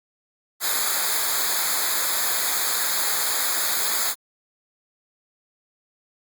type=noise with comb filter; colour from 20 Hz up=white; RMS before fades=-23 dBFS; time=0.6-4.15 s; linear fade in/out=50 ms; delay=0.35 ms; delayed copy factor=-0.95; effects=Opus 48 kbps